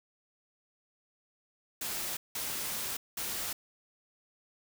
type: noise bursts at uneven times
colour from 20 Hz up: white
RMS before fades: -36 dBFS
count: 3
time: 1.81-2.17 / 2.35-2.97 / 3.17-3.53 s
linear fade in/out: 5 ms
effects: none